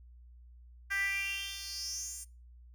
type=tone with high-pass filter sweep; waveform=10% pulse; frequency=394.2 Hz; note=G4; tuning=10 cents sharp; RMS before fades=-37 dBFS; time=0.9-2.25 s; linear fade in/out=20 ms; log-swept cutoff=1700 to 8300 Hz; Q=6.4; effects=noise-tail reverb RT60 0.3 s tail -21 dB re dry + added 60 Hz sine -52 dBFS peak until 2.74 s